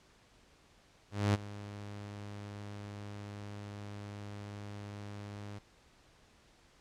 sawtooth tone with ADSR envelope, 102.5 Hz, G#2, 22 cents flat, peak -21 dBFS, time 1.11-5.59 s, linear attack 230 ms, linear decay 24 ms, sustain -18 dB, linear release 10 ms, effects pink hiss -64 dBFS RMS until 6.8 s + low-pass 7000 Hz 12 dB/octave

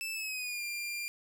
sawtooth tone with pitch glide, 2637 to 2390 Hz, E7 to D7, 0 to +30 cents, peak -32 dBFS, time 0.01-1.08 s, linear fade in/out 0 ms, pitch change -170 cents, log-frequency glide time 0.13-0.63 s, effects none

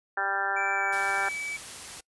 harmonic tone, 196.6 Hz, G3, 5 cents sharp, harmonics 2 / 3 / 4 / 5 / 6 / 7 / 8 / 9, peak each -41 / -41 / -31 / -38 / -42 / -31 / -31 / -34 dBFS, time 0.17-1.29 s, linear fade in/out 5 ms
triangle tone with pitch glide, 2325 to 2296 Hz, D7 to D7, -18 to -40 cents, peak -30 dBFS, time 0.56-1.57 s, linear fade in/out 10 ms, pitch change -22 cents, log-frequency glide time 0.75-0.84 s
white noise, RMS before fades -41 dBFS, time 0.92-2.01 s, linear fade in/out 10 ms
effects noise-tail reverb RT60 0.1 s tail -24 dB re dry + resampled to 24000 Hz

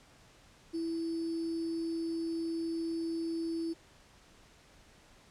sine tone with sample-and-hold, 329.6 Hz, E4, in tune, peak -32 dBFS, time 0.73-3.74 s, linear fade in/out 20 ms, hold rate 4900 Hz, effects pink hiss -60 dBFS RMS until 5.3 s + low-pass 8000 Hz 12 dB/octave

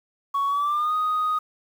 sine tone with pitch glide, 1116 to 1245.5 Hz, C#6 to D#6, +11 to +1 cents, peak -19 dBFS, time 0.34-1.39 s, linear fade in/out 10 ms, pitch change +190 cents, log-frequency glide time 0.47-0.94 s, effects tanh soft clip ceiling -18 dBFS + 8-bit

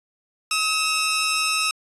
15% pulse tone pair together, 1275.2 / 2702 Hz, D#6 / E7, +42 / +42 cents, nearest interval octave + minor second, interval 1300 cents, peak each -16 dBFS, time 0.51-1.71 s, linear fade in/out 2 ms, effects resampled to 24000 Hz

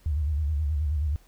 sine tone with vibrato, 74.8 Hz, D2, 32 cents sharp, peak -23 dBFS, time 0.06-1.16 s, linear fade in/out 0 ms, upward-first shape square, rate 9.4 Hz, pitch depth 90 cents each way, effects added 41 Hz sine -56 dBFS peak until 1.27 s + pink hiss -61 dBFS RMS until 1.27 s

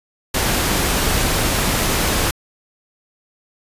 pink noise, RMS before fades -18 dBFS, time 0.34-2.31 s, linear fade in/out 5 ms, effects resampled to 32000 Hz

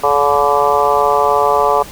harmonic tone with a mistuned harmonic, 143.5 Hz, D3, 40 cents flat, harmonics 3 / 4 / 5 / 6 / 7 / 8, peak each -17 / -17 / -17 / -17 / -17 / -17 dBFS, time 0.03-1.83 s, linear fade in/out 10 ms, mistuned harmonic 8, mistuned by +26 cents, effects pink hiss -33 dBFS RMS until 1.91 s

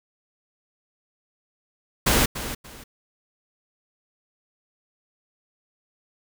pink noise with echo, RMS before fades -19 dBFS, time 2.06-2.26 s, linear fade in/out 10 ms, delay 290 ms, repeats 2, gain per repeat -12 dB, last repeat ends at 2.84 s, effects none

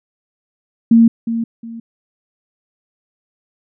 sine tone with echo, 229.6 Hz, A#3, 26 cents flat, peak -5 dBFS, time 0.91-1.08 s, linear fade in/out 5 ms, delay 360 ms, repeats 2, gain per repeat -11 dB, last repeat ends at 1.8 s, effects none

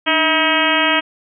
harmonic tone with a mistuned harmonic, 319.4 Hz, D#4, 45 cents sharp, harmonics 1 / 2 / 3 / 4 / 5 / 6 / 7 / 8 / 9 / 10, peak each -22 / -22 / -22 / -22 / -22 / -22 / -22 / -22 / -22 / -22 dBFS, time 0.06-1.01 s, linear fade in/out 20 ms, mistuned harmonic 1, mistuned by -95 cents, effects none

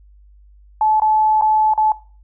sine tone with dropouts, 864 Hz, A5, 32 cents flat, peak -12 dBFS, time 0.81-1.92 s, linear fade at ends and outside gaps 2 ms, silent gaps 0.999-1.019 / 1.412-1.421 / 1.737-1.777 s, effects noise-tail reverb RT60 0.4 s tail -19 dB re dry + added 50 Hz sine -44 dBFS peak until 2.23 s

